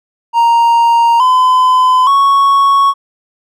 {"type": "tone with pitch steps", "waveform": "triangle", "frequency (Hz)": [932.3, 1016.7, 1108.7], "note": ["A#5", "B5", "C#6"], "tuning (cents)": [0, 50, 0], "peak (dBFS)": -4, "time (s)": [0.33, 2.94], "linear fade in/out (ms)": 50, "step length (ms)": 870, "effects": []}